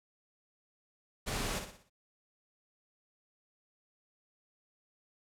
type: noise with echo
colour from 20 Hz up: pink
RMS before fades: -36 dBFS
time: 1.26-1.6 s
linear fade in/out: 20 ms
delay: 60 ms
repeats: 5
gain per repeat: -7 dB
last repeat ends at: 1.9 s
effects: low-pass 11000 Hz 12 dB/octave